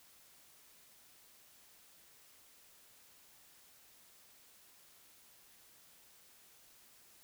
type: silence
effects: white hiss -63 dBFS RMS until 7.23 s